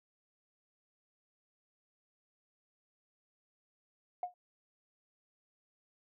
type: tone with exponential decay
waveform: sine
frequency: 718 Hz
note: F5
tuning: 48 cents sharp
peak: -29 dBFS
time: 4.23-4.34 s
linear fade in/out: 2 ms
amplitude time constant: 23 ms
effects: tanh soft clip ceiling -26 dBFS